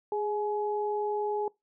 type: tone pair together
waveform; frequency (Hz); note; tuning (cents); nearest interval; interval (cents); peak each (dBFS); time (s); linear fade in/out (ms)
sine; 415.3 / 844.4; G#4 / G#5; 0 / +29; octave; 1229; -29 / -32; 0.12-1.48; 2
effects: noise-tail reverb RT60 0.2 s tail -24 dB re dry